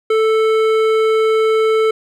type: tone with hard clipping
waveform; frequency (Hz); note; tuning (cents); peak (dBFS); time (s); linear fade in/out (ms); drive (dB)
triangle; 440; A4; 0; -13; 0.1-1.91; 5; 16
effects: none